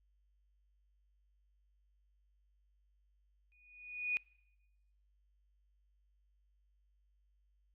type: tone with exponential growth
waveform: sine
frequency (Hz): 2467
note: D#7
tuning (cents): -15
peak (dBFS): -29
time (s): 3.52-4.17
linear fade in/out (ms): 0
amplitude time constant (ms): 140
effects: noise-tail reverb RT60 1.0 s tail -26 dB re dry + added 50 Hz sine -70 dBFS peak until 7.74 s